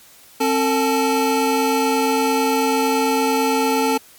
square tone cluster, 266.7 / 450.6 / 869 Hz, C4 / A4 / A5, +33 / +41 / -22 cents, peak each -21 dBFS, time 0.4-3.98 s, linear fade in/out 10 ms, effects white hiss -47 dBFS RMS until 4.18 s + MP3 96 kbps

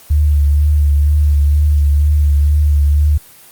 sine tone with vibrato, 73.42 Hz, D2, in tune, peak -8 dBFS, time 0.1-3.18 s, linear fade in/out 10 ms, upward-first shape triangle, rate 2.1 Hz, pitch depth 40 cents each way, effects white hiss -41 dBFS RMS until 3.51 s + Opus 24 kbps

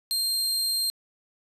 sawtooth tone, 4186 Hz, C8, in tune, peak -21 dBFS, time 0.11-0.9 s, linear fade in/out 0 ms, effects resampled to 32000 Hz + 9-bit

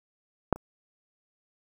clicks, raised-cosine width 1 ms, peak -7 / -29 dBFS, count 2, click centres 0.527 / 0.56 s, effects 8-bit

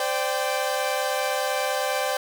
sawtooth chord, C suspended second, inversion none, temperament equal with one note detuned, 517.5 / 587.3 / 784 Hz, C5 / D5 / G5, -19 / 0 / 0 cents, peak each -24 dBFS, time 0-2.17 s, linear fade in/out 2 ms, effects 9-bit

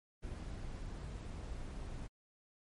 brown noise, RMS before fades -44 dBFS, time 0.22-2.08 s, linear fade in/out 20 ms, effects MP3 48 kbps

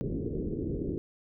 white low-pass noise, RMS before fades -33 dBFS, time 0.01-0.98 s, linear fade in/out 0 ms, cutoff 430 Hz, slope 48 dB/octave, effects none

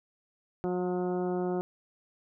harmonic tone with a mistuned harmonic, 180.5 Hz, F#3, 43 cents flat, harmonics 1 / 2 / 3 / 4 / 5 / 6 / 7 / 8, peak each -33 / -30 / -40 / -38 / -46 / -52 / -48 / -53 dBFS, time 0.64-1.61 s, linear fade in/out 0 ms, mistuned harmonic 6, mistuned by -29 cents, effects none

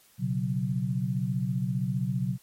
sine chord, B suspended second, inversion none, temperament equal, 123.47 / 138.59 / 185 Hz, B2 / C#3 / F#3, 0 / 0 / 0 cents, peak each -30 dBFS, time 0.18-2.38 s, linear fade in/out 50 ms, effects white hiss -60 dBFS RMS until 2.42 s + MP3 64 kbps

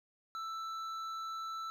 triangle tone with hard clipping, 1324 Hz, E6, 7 cents sharp, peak -40 dBFS, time 0.35-1.7 s, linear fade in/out 0 ms, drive 11 dB, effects none

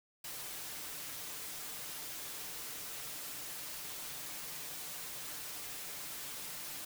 white noise with comb filter, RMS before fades -44 dBFS, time 0.24-6.85 s, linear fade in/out 5 ms, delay 6.7 ms, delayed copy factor +0.5, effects none

